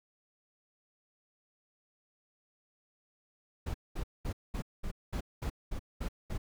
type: noise bursts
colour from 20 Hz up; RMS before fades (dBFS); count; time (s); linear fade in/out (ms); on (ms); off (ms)
brown; -35; 10; 3.66-6.38; 10; 83; 210
effects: none